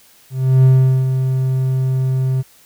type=tone with ADSR envelope; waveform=triangle; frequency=130.81 Hz; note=C3; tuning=in tune; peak=-4 dBFS; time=0.3-2.43 s; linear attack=340 ms; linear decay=410 ms; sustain=-8 dB; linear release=29 ms; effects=white hiss -49 dBFS RMS until 2.65 s